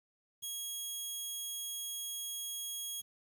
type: tone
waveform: 15% pulse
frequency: 3300 Hz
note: G#7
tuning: 12 cents flat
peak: -31 dBFS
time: 0.42-3.02 s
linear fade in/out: 20 ms
effects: 10-bit